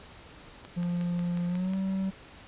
click train, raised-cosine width 0.3 ms, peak -28 dBFS, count 7, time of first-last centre 0.65-1.735 s, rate 5.53 Hz
triangle tone with pitch glide, 174.61 to 191.52 Hz, F3 to G3, 0 to -40 cents, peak -25 dBFS, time 0.76-2.11 s, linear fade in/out 20 ms, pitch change +160 cents, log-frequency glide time 1.47-1.75 s
effects pink hiss -50 dBFS RMS until 2.47 s + resampled to 8000 Hz

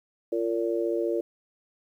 harmonic tone, 114.7 Hz, A#2, 28 cents flat, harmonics 3 / 4 / 5, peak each -27 / -29 / -31 dBFS, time 0.32-1.21 s, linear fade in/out 5 ms, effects 10-bit

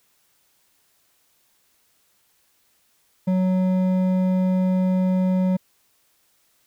sine tone with hard clipping, 185.3 Hz, F#3, 3 cents sharp, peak -19 dBFS, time 3.27-5.57 s, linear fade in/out 10 ms, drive 8 dB, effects white hiss -64 dBFS RMS until 6.66 s

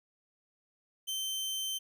sawtooth tone, 3100 Hz, G7, 20 cents flat, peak -30 dBFS, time 1.07-1.79 s, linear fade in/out 20 ms, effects none

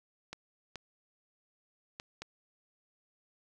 clicks, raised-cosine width 0.2 ms, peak -24 dBFS, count 4, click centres 0.33 / 0.757 / 1.999 / 2.22 s, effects none

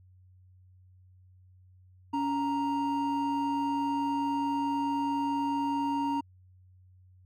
triangle tone pair together, 281 / 932.3 Hz, C#4 / A#5, +24 / 0 cents, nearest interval octave + major sixth, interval 2076 cents, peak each -28 dBFS, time 2.13-6.21 s, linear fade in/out 10 ms, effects added 92 Hz sine -55 dBFS peak until 7.25 s

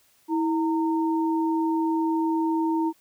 sine tone pair together, 324.3 / 918 Hz, E4 / A#5, -28 / -27 cents, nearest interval octave + tritone, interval 1801 cents, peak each -22 / -28 dBFS, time 0.28-2.93 s, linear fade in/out 50 ms, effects white hiss -62 dBFS RMS until 3 s

